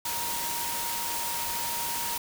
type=tone in noise; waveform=sine; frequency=939 Hz; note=A#5; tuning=12 cents sharp; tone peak=-35 dBFS; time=0.05-2.18 s; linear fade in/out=5 ms; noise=white; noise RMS=-32 dBFS; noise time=0.05-2.18 s; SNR=-6 dB; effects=none